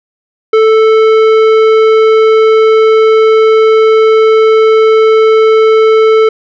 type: tone with tanh clipping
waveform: sine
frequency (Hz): 440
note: A4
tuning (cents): 0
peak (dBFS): -5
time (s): 0.53-6.29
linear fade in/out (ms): 5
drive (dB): 13
effects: none